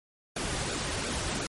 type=noise with flanger; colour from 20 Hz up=pink; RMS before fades=-32 dBFS; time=0.36-1.47 s; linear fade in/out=5 ms; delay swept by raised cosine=0.95 to 4.55 ms; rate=2.8 Hz; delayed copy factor=-0.6; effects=MP3 48 kbps